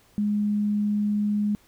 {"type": "tone", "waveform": "sine", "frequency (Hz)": 207.7, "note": "G#3", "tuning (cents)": 0, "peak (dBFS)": -21, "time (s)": [0.18, 1.55], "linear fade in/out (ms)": 0, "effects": ["pink hiss -59 dBFS RMS until 1.67 s"]}